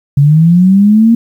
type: linear sweep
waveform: sine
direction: up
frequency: 137.7 to 234 Hz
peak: -3 dBFS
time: 0.17-1.15 s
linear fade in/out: 5 ms
effects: 7-bit